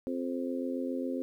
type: harmonic tone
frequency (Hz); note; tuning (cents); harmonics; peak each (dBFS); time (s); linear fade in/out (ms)
87.31; F2; 0; 3 / 4 / 5 / 6; -33 / -39 / -41 / -38; 0.07-1.22; 0
effects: 11-bit